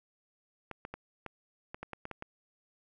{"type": "clicks", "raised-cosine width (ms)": 0.5, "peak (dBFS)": -25, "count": 10, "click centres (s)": [0.713, 0.851, 0.94, 1.263, 1.745, 1.83, 1.933, 2.054, 2.113, 2.224], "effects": []}